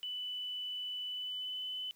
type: tone with pitch glide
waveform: sine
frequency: 2986 to 3014 Hz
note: F#7 to F#7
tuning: +15 to +31 cents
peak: -37 dBFS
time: 0.03-1.91 s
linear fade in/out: 0 ms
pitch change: +16 cents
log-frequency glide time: 1.09-1.62 s
effects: white hiss -68 dBFS RMS until 1.95 s